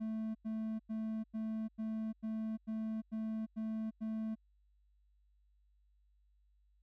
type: tone bursts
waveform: triangle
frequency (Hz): 220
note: A3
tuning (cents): 0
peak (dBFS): -34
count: 10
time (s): 0-4.355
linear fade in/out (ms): 20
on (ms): 350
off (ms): 95
effects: added 50 Hz sine -68 dBFS peak until 6.82 s